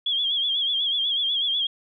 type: tone with vibrato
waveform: sine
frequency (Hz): 3306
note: G#7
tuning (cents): -9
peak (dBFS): -21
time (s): 0.06-1.67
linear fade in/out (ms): 5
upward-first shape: sine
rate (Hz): 8.1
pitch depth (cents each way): 75
effects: none